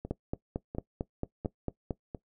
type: two click trains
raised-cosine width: 2 ms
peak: -24 / -18 dBFS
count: 4 / 9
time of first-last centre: 0.05-2.148 / 0.11-1.908 s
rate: 1.43 / 4.45 Hz
effects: noise-tail reverb RT60 0.1 s tail -19 dB re dry